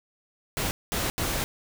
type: noise bursts at uneven times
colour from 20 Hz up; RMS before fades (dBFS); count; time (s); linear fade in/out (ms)
pink; -28; 3; 0.57-0.71 / 0.92-1.1 / 1.18-1.44; 0
effects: none